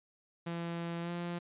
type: tone with pitch glide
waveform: sawtooth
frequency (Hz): 169.5 to 173.26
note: E3 to F3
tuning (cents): +49 to -13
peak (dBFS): -32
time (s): 0.46-1.39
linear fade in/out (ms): 10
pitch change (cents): +38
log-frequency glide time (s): 1.01-1.11
effects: resampled to 8000 Hz